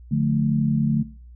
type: chord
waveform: sine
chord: D minor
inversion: none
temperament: equal with one note detuned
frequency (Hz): 146.83 / 178.28 / 220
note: D3 / F3 / A3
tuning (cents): 0 / +36 / 0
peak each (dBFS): -21 / -26 / -22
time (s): 0.11-1.03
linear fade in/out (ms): 10
effects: noise-tail reverb RT60 0.5 s tail -20 dB re dry + added 60 Hz sine -41 dBFS peak until 1.35 s